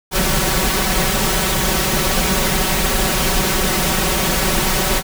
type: noise with comb filter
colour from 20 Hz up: pink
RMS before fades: -17 dBFS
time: 0.11-5.03 s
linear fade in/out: 50 ms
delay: 5.3 ms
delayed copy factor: +0.85
effects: none